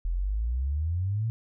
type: exponential sweep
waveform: sine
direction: up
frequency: 40.64 to 116.7 Hz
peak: -25 dBFS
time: 0.05-1.3 s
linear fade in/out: 0 ms
effects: none